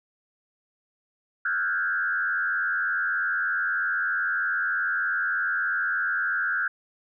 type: tone with frequency modulation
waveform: sine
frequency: 1515 Hz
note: F#6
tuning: 40 cents sharp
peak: -23 dBFS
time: 1.45-6.68 s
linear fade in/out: 5 ms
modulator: 88.4 Hz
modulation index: 1.5
effects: none